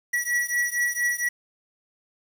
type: beating tone pair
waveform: square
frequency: 1933 / 1937.3 Hz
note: B6 / B6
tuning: -38 / -34 cents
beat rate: 4.3 Hz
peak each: -26 / -27 dBFS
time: 0.13-1.29 s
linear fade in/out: 10 ms
effects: 8-bit